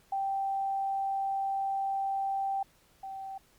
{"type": "tone pair in turn", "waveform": "sine", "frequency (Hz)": [782, 775.3], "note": ["G5", "G5"], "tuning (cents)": [-4, -19], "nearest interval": "unison", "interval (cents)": 15, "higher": "first", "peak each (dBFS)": [-28, -37], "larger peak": "first", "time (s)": [[0.12, 2.63], [3.03, 3.38]], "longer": "first", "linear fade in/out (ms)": 5, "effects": ["pink hiss -64 dBFS RMS until 3.58 s", "MP3 96 kbps"]}